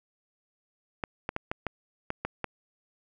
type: clicks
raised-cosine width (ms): 0.5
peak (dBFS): -15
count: 8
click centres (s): 1.038 / 1.291 / 1.364 / 1.515 / 1.667 / 2.104 / 2.25 / 2.443
effects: none